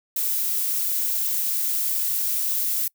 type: noise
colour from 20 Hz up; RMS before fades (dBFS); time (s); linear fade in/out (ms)
violet; -24; 0.16-2.88; 5
effects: noise-tail reverb RT60 0.1 s tail -25 dB re dry